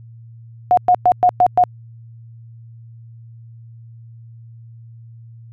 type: tone bursts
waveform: sine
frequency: 722 Hz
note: F#5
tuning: 43 cents flat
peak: -8 dBFS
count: 6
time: 0.71-1.638 s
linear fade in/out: 0 ms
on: 63 ms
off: 110 ms
effects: added 115 Hz sine -37 dBFS peak until 5.52 s